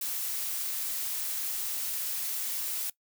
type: noise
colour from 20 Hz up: blue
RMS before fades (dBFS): -33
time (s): 0.01-2.9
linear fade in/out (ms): 5
effects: noise-tail reverb RT60 0.1 s tail -20 dB re dry